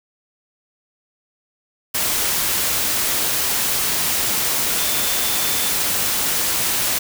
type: tone in noise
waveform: sine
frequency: 3532 Hz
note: A7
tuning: 6 cents sharp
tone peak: -30 dBFS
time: 4.78-5.71 s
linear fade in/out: 10 ms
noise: white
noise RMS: -20 dBFS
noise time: 1.94-6.99 s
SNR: -13 dB
effects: none